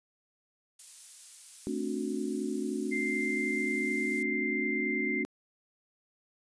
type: noise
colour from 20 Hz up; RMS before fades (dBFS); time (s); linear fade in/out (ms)
violet; -43; 0.79-4.23; 5
type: chord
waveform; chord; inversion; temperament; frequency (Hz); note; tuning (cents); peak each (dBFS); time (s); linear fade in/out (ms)
sine; D dominant seventh; second; just; 220.2 / 264.3 / 293.7 / 367.1; A3 / C4 / D4 / F#4; +2 / +18 / 0 / -14; -36; 1.67-5.25; 0
type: tone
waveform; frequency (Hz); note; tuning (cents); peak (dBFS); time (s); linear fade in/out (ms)
sine; 2093; C7; 0; -31; 2.91-5.24; 20
effects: resampled to 22050 Hz